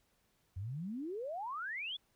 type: exponential sweep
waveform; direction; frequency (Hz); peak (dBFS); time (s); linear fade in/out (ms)
sine; up; 86.4 to 3529; -38; 0.56-1.97; 10
effects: pink hiss -75 dBFS RMS until 2.15 s